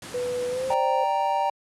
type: low-pass noise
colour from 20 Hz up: pink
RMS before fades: -39 dBFS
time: 0.02-0.74 s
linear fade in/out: 2 ms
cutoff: 11000 Hz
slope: 48 dB/octave
type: tone with pitch glide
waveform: sine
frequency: 493.8 to 526.2 Hz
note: B4 to C5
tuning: 0 to +10 cents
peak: -25 dBFS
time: 0.14-1.04 s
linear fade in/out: 5 ms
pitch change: +110 cents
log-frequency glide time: 0.49-0.67 s
type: chord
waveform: triangle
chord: G minor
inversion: second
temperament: equal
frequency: 587.3 / 784 / 932.3 Hz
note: D5 / G5 / Bb5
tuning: 0 / 0 / 0 cents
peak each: -27 / -23 / -23 dBFS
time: 0.7-1.5 s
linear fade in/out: 5 ms
effects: high-pass 100 Hz 12 dB/octave